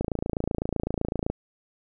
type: click train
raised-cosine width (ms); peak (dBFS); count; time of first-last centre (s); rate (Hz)
2; -13; 37; 0.01-1.3; 27.9
effects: none